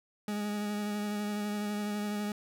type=tone with vibrato; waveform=40% pulse; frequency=207.7 Hz; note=G#3; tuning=in tune; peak=-31 dBFS; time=0.28-2.32 s; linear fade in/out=2 ms; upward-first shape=sine; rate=12 Hz; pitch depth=18 cents each way; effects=none